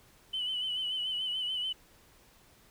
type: tone with vibrato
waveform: sine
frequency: 3004 Hz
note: F#7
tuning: 26 cents sharp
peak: -30 dBFS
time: 0.33-1.73 s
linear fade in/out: 10 ms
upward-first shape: sine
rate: 6.9 Hz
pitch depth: 48 cents each way
effects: tanh soft clip ceiling -26 dBFS + pink hiss -61 dBFS RMS until 2.7 s